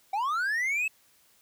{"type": "linear sweep", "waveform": "triangle", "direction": "up", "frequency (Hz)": [750, 2637], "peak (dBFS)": -24, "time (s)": [0.13, 0.88], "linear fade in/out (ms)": 5, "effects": ["white hiss -63 dBFS RMS until 1.41 s"]}